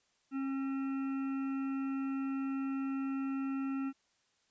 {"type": "harmonic tone", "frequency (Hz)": 270.5, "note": "C#4", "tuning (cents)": -42, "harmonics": [1, 3, 5, 7, 9, 10], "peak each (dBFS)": [-33, -53, -47, -58, -59, -56], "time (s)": [0.31, 3.93], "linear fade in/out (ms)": 50, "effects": ["white hiss -74 dBFS RMS until 4.5 s", "resampled to 16000 Hz"]}